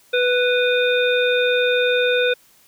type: harmonic tone with a mistuned harmonic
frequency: 493.9 Hz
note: B4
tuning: in tune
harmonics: 1 / 3 / 5 / 7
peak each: -17 / -22 / -24 / -25 dBFS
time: 0.13-2.34 s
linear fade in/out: 10 ms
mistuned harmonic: 7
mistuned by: +85 cents
effects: white hiss -54 dBFS RMS until 2.67 s